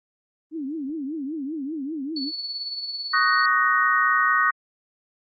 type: tone with vibrato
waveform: sine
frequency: 293.7 Hz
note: D4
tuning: in tune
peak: -27 dBFS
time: 0.51-2.32 s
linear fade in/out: 50 ms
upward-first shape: triangle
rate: 5.1 Hz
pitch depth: 230 cents each way
type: tone with tremolo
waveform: sine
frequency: 4435 Hz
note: C#8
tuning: in tune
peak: -26 dBFS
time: 2.16-3.46 s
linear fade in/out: 5 ms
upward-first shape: triangle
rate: 18 Hz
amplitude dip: 55%
type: chord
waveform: sine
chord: D# minor seventh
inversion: third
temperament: just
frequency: 1120.1 / 1244.5 / 1493.4 / 1866.8 Hz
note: C#6 / D#6 / F#6 / A#6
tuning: +18 / 0 / +16 / +2 cents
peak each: -24 / -22 / -23 / -22 dBFS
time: 3.13-4.51 s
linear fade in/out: 10 ms
effects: Opus 32 kbps